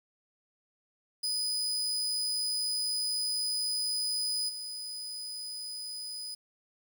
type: tone with level steps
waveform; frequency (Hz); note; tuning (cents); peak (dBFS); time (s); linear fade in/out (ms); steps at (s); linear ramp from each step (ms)
35% pulse; 4978; D#8; 0; -28 / -36; 1.23-6.35; 10; 4.48; 20
effects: 10-bit